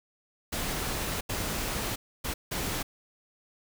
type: noise bursts at uneven times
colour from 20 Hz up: pink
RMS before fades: -32 dBFS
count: 4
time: 0.52-1.21 / 1.29-1.96 / 2.24-2.34 / 2.51-2.83 s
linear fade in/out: 10 ms
effects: none